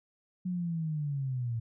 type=linear sweep; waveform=sine; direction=down; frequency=184.1 to 112.5 Hz; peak=-30 dBFS; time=0.45-1.6 s; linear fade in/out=10 ms; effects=none